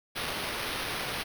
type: noise with sample-and-hold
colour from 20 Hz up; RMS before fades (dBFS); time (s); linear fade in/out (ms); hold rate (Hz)
blue; -34; 0.15-1.24; 20; 7350
effects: none